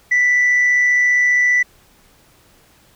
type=tone with amplitude modulation; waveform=sine; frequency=1975.5 Hz; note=B6; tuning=in tune; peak=-8 dBFS; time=0.11-1.63 s; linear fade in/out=10 ms; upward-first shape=sine; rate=135 Hz; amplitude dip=35%; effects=tanh soft clip ceiling -9 dBFS + pink hiss -52 dBFS RMS until 2.95 s